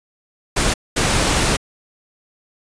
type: noise bursts at uneven times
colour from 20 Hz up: pink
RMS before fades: -17 dBFS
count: 2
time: 0.56-0.74 / 0.96-1.57 s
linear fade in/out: 10 ms
effects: resampled to 22050 Hz